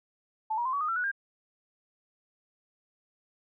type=tone with pitch steps; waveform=sine; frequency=874 / 953.1 / 1039.4 / 1133.4 / 1236 / 1347.9 / 1469.9 / 1602.9 Hz; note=A5 / A#5 / C6 / C#6 / D#6 / E6 / F#6 / G6; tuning=-12 / +38 / -12 / +38 / -12 / +38 / -12 / +38 cents; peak=-27 dBFS; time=0.5-1.116 s; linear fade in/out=10 ms; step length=77 ms; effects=none